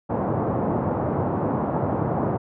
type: band-pass noise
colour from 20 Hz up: pink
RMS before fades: -24 dBFS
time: 0.09-2.38 s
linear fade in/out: 20 ms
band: 100 to 980 Hz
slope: 24 dB/octave
effects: none